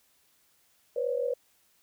sine tone cluster, 489.8 / 536 / 573 Hz, B4 / C5 / D5, -14 / +42 / -43 cents, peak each -29 / -32 / -35 dBFS, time 0.96-1.34 s, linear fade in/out 5 ms, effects white hiss -67 dBFS RMS until 1.82 s

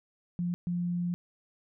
sine tone bursts at uneven times, 175.2 Hz, F3, 6 cents sharp, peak -28 dBFS, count 2, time 0.39-0.54 / 0.67-1.14 s, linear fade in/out 0 ms, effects none

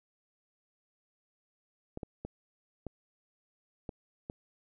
clicks, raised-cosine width 2 ms, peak -25 dBFS, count 6, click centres 1.974 / 2.032 / 2.25 / 2.867 / 3.892 / 4.299 s, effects none

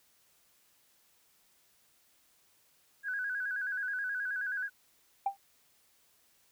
sine tone with vibrato, 1568 Hz, G6, in tune, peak -32 dBFS, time 3.03-4.7 s, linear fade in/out 50 ms, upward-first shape square, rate 9.4 Hz, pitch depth 75 cents each way
sine tone with exponential decay, 791 Hz, G5, 15 cents sharp, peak -23 dBFS, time 5.26-5.37 s, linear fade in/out 5 ms, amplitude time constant 22 ms
effects tanh soft clip ceiling -21 dBFS + white hiss -68 dBFS RMS until 6.51 s

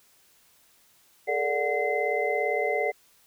sine tone cluster, 420.4 / 458 / 584 / 736 / 2060 Hz, G#4 / A#4 / D5 / F#5 / C7, +21 / -31 / -10 / -9 / -28 cents, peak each -30 dBFS, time 1.27-2.92 s, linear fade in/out 20 ms, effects white hiss -61 dBFS RMS until 3.26 s

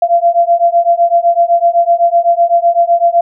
sine beating tone pair, 682 / 689.9 Hz, F5 / F5, -41 / -21 cents, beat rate 7.9 Hz, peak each -10 dBFS, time 0.02-3.21 s, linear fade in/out 5 ms, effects none

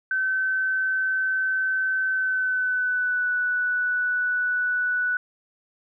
sine tone with pitch glide, 1532 to 1481.5 Hz, G6 to F#6, -40 to +2 cents, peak -21 dBFS, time 0.11-5.17 s, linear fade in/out 2 ms, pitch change -58 cents, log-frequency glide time 2.08-3.3 s, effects none

